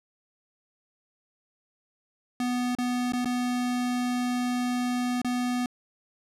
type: tone with dropouts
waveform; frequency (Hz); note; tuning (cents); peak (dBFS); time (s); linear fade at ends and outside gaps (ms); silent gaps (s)
square; 246.9; B3; 0; -26; 2.4-5.66; 2; 2.751-2.785 / 3.122-3.134 / 3.247-3.256 / 5.217-5.246
effects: low-pass 11000 Hz 12 dB/octave